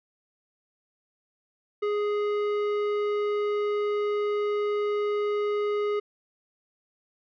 sine tone with tanh clipping, 415.3 Hz, G#4, in tune, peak -26 dBFS, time 1.82-6 s, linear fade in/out 10 ms, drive 13 dB, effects none

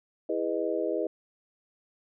sine chord, E major seventh, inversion none, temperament just, 329.6 / 412 / 494.4 / 618.1 Hz, E4 / G#4 / B4 / D#5, 0 / -14 / +2 / -12 cents, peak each -32 dBFS, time 0.29-1.07 s, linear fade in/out 5 ms, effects none

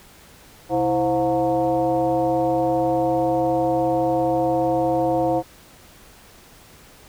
sine tone with frequency modulation, 523.3 Hz, C5, in tune, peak -17 dBFS, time 0.69-5.43 s, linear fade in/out 50 ms, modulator 196 Hz, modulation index 1.4, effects pink hiss -48 dBFS RMS until 7.08 s

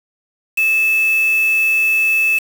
sine tone with quantisation, 2618 Hz, E7, 13 cents flat, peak -12 dBFS, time 0.57-2.39 s, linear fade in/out 10 ms, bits 4, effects none

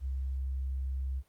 sine tone, 66.2 Hz, C2, 21 cents sharp, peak -31 dBFS, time 0-1.23 s, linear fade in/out 50 ms, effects pink hiss -70 dBFS RMS until 1.28 s + Opus 48 kbps

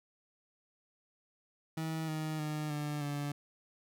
30% pulse tone with pitch steps, 160 / 155.98 / 152.07 / 148.25 / 144.53 Hz, D#3 / D#3 / D#3 / D3 / D3, +49 / +5 / -39 / +17 / -27 cents, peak -32 dBFS, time 1.77-3.32 s, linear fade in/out 5 ms, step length 310 ms, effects none

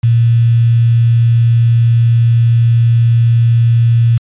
sine tone with quantisation, 116.54 Hz, A#2, in tune, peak -6 dBFS, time 0.03-4.18 s, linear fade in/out 10 ms, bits 5, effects resampled to 8000 Hz

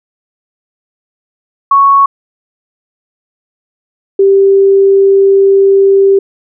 sine tone pair in turn, 1108.7 / 392 Hz, C#6 / G4, 0 / 0 cents, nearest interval octave + tritone, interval 1800 cents, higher first, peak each -3 dBFS, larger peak neither, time 1.71-2.06 / 4.19-6.19 s, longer second, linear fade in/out 5 ms, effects none

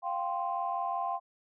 sine chord, F suspended second, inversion none, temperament equal, 698.5 / 784 / 1046.5 Hz, F5 / G5 / C6, 0 / 0 / 0 cents, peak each -34 dBFS, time 0.02-1.2 s, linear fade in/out 50 ms, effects tanh soft clip ceiling -20 dBFS

